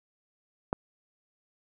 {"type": "click", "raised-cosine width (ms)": 1, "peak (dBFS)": -13, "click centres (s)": 0.729, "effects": []}